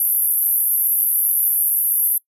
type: band-pass noise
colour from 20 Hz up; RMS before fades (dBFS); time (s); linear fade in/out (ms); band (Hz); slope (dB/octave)
pink; -18; 0-2.18; 2; 11000 to 13000; 96
effects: noise-tail reverb RT60 0.1 s tail -24 dB re dry